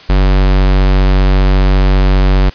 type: tone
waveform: square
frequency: 47.42 Hz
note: F#1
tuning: 43 cents sharp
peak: -7 dBFS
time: 0.09-2.5 s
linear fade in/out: 10 ms
effects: white hiss -36 dBFS RMS until 2.54 s + resampled to 11025 Hz